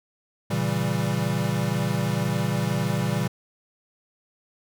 square chord, A# diminished seventh, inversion none, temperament equal, 116.54 / 138.59 / 164.81 / 196 Hz, A#2 / C#3 / E3 / G3, 0 / 0 / 0 / 0 cents, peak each -29 dBFS, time 0.5-3.28 s, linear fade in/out 10 ms, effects none

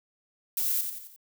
violet noise with echo, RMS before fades -28 dBFS, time 0.57-0.81 s, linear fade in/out 2 ms, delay 88 ms, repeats 4, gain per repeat -6 dB, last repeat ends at 1.162 s, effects none

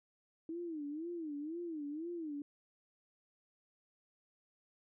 sine tone with vibrato, 316.4 Hz, D#4, 29 cents sharp, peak -39 dBFS, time 0.49-2.42 s, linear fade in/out 2 ms, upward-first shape sine, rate 2 Hz, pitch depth 170 cents each way, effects none

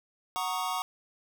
square chord, D# minor seventh, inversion first, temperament equal, 740 / 932.3 / 1108.7 / 1244.5 Hz, F#5 / A#5 / C#6 / D#6, 0 / 0 / 0 / 0 cents, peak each -36 / -36 / -35 / -38 dBFS, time 0.36-0.82 s, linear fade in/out 0 ms, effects none

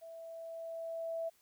sine tone with level ramp, 659.3 Hz, E5, in tune, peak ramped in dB -47 to -34 dBFS, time 0.01-1.3 s, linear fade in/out 20 ms, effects white hiss -70 dBFS RMS until 1.41 s

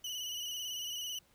30% pulse tone with vibrato, 2960 Hz, F#7, in tune, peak -35 dBFS, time 0.04-1.19 s, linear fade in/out 5 ms, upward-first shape square, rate 18 Hz, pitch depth 36 cents each way, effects pink hiss -68 dBFS RMS until 1.34 s

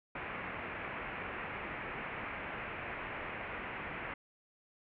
white low-pass noise, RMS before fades -42 dBFS, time 0.15-4.14 s, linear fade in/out 5 ms, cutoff 2500 Hz, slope 48 dB/octave, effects none

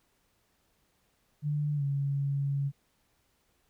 sine tone with pitch glide, 147.8 to 139.91 Hz, D3 to C#3, +11 to +16 cents, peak -27 dBFS, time 1.42-2.72 s, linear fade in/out 50 ms, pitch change -95 cents, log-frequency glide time 1.75-1.83 s, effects pink hiss -72 dBFS RMS until 3.69 s

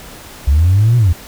sine linear two-way sweep, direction up then down, 65 to 123.47 to 77.5 Hz, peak -6 dBFS, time 0.47-1.13 s, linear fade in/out 10 ms, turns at 0.97 s, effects tanh soft clip ceiling -4 dBFS + pink hiss -35 dBFS RMS until 1.27 s

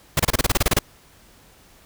pink noise bursts, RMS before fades -17 dBFS, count 12, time 0.17-0.79 s, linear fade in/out 5 ms, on 26 ms, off 28 ms, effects pink hiss -52 dBFS RMS until 1.85 s

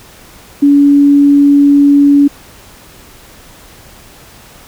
sine tone, 284.6 Hz, C#4, 46 cents sharp, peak -3 dBFS, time 0.62-2.28 s, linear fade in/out 10 ms, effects pink hiss -38 dBFS RMS until 4.67 s

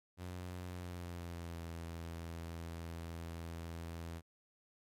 sawtooth tone with pitch glide, 90 to 83.49 Hz, F#2 to E2, -47 to +23 cents, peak -39 dBFS, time 0.17-4.22 s, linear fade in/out 50 ms, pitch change -130 cents, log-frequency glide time 0.69-1.65 s, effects MP3 64 kbps

